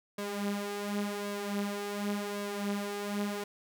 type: tone with flanger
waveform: sawtooth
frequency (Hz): 203.7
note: G#3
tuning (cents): -33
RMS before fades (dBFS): -35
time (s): 0.18-3.44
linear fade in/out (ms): 5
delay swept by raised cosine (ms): 1.8 to 7.3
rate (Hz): 0.9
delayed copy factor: +0.65
effects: none